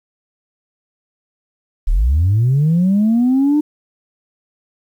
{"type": "linear sweep", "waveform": "sine", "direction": "up", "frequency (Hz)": [30.57, 304], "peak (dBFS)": -9, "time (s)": [1.87, 3.61], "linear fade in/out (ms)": 10, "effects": ["tanh soft clip ceiling -8 dBFS", "8-bit"]}